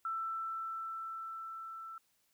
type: tone with level ramp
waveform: sine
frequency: 1331 Hz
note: E6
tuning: 16 cents sharp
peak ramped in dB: -34 to -44 dBFS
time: 0.05-1.98 s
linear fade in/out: 2 ms
effects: white hiss -75 dBFS RMS until 2.33 s